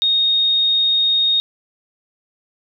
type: tone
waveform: sine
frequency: 3717 Hz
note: A#7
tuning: 6 cents flat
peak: -13 dBFS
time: 0.02-1.4 s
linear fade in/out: 0 ms
effects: none